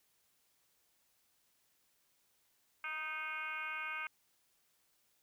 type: tone with frequency modulation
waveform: sine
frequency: 1860 Hz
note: A#6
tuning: 4 cents flat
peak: -38 dBFS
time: 2.84-4.07 s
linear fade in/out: 2 ms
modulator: 307 Hz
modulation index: 2.4
effects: white hiss -75 dBFS RMS until 5.22 s